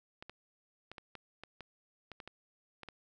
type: clicks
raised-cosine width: 0.3 ms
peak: -30 dBFS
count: 12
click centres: 0.225 / 0.296 / 0.916 / 0.982 / 1.153 / 1.436 / 1.607 / 2.117 / 2.202 / 2.276 / 2.833 / 2.887 s
effects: none